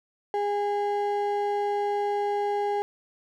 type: ring-modulated tone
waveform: triangle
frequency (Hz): 614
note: D#5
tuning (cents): -23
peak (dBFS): -19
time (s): 0.34-2.82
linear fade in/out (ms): 0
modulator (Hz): 205
effects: none